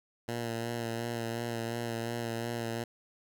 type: tone with vibrato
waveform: 10% pulse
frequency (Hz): 116.54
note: A#2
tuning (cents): 0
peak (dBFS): -25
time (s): 0.28-2.84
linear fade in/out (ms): 5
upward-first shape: sine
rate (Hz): 2.8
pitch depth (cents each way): 27
effects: none